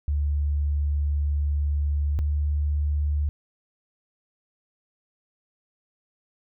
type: tone pair in turn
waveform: sine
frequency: 72.8 / 73.65 Hz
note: D2 / D2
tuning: -15 / +6 cents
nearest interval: unison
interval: 21 cents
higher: second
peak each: -21 dBFS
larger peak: neither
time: 0.08-2.19 / 2.19-3.29 s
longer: first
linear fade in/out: 0 ms
effects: none